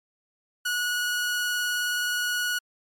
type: tone with vibrato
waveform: sawtooth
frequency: 1460 Hz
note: F#6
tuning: 24 cents flat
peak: -21 dBFS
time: 0.65-2.59 s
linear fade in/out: 10 ms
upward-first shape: sine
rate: 19 Hz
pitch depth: 10 cents each way
effects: MP3 96 kbps